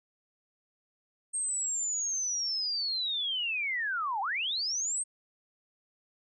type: linear two-way sweep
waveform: sine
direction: down then up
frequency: 8520 to 757 to 8520 Hz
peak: -29 dBFS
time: 1.33-5.04 s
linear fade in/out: 20 ms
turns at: 4.21 s
effects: none

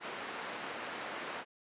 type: band-pass noise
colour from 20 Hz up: white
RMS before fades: -42 dBFS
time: 0-1.45 s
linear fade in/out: 50 ms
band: 240 to 1900 Hz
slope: 12 dB/octave
effects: resampled to 8000 Hz

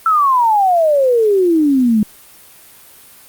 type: exponential sweep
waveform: sine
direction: down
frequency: 1343 to 206.5 Hz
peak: -9 dBFS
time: 0.06-2.03 s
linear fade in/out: 2 ms
effects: white hiss -42 dBFS RMS until 3.28 s + Opus 32 kbps

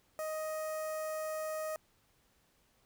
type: tone with notch filter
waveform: sawtooth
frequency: 625 Hz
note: D#5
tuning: 8 cents sharp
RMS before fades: -38 dBFS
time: 0.19-1.76 s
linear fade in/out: 0 ms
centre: 3500 Hz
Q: 0.52
effects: pink hiss -71 dBFS RMS until 2.85 s

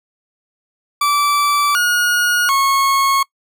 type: tone with pitch steps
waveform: 40% pulse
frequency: 1160 / 1442 / 1095 Hz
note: D6 / F#6 / C#6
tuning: -22 / -45 / -22 cents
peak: -12 dBFS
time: 1.01-3.23 s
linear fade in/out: 5 ms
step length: 740 ms
effects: noise-tail reverb RT60 0.1 s tail -23 dB re dry

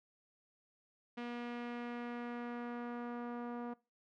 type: tone with low-pass filter sweep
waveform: sawtooth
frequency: 240 Hz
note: B3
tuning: 49 cents flat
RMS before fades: -43 dBFS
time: 1.17-3.74 s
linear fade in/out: 10 ms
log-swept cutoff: 2800 to 1100 Hz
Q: 1.3
effects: noise-tail reverb RT60 0.3 s tail -23 dB re dry

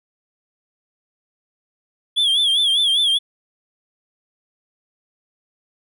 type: tone with vibrato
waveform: triangle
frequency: 3348 Hz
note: G#7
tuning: 13 cents sharp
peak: -13 dBFS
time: 2.16-3.19 s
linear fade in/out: 20 ms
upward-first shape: sine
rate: 5 Hz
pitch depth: 100 cents each way
effects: none

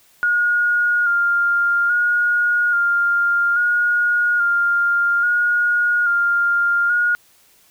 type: tone with vibrato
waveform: sine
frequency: 1419 Hz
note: F6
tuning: 27 cents sharp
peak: -14 dBFS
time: 0.23-7.15 s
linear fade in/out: 0 ms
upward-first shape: square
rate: 0.6 Hz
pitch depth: 23 cents each way
effects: white hiss -54 dBFS RMS until 7.7 s

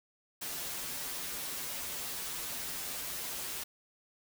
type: noise with comb filter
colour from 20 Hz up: white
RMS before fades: -39 dBFS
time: 0.41-3.64 s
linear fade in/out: 10 ms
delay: 9.5 ms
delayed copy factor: -0.9
effects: none

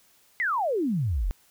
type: exponential sweep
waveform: sine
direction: down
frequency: 2100 to 37 Hz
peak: -23 dBFS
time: 0.4-1.31 s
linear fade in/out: 0 ms
effects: white hiss -61 dBFS RMS until 1.5 s

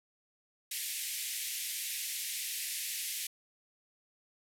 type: band-pass noise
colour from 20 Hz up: white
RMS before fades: -38 dBFS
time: 0.71-3.27 s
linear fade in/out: 5 ms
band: 1900 to 14000 Hz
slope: 48 dB/octave
effects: none

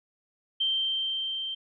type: tone with level ramp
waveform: sine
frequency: 3136 Hz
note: G7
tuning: in tune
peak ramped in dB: -23 to -31 dBFS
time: 0.6-1.55 s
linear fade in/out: 10 ms
effects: none

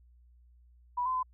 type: tone with pitch steps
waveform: sine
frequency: 980 / 1027 / 1018 Hz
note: B5 / C6 / C6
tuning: -14 / -33 / -48 cents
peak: -28 dBFS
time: 0.97-1.231 s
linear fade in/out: 10 ms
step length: 87 ms
effects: added 60 Hz sine -57 dBFS peak until 1.33 s

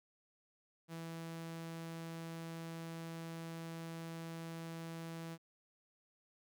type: tone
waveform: sawtooth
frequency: 164.9 Hz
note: E3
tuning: 1 cent sharp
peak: -40 dBFS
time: 0.88-5.38 s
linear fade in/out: 50 ms
effects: none

